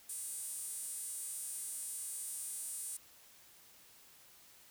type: tone with high-pass filter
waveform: sawtooth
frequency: 415.3 Hz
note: G#4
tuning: in tune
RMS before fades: -43 dBFS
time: 0.09-2.97 s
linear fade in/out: 5 ms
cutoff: 9200 Hz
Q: 4.6
effects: white hiss -61 dBFS RMS until 4.7 s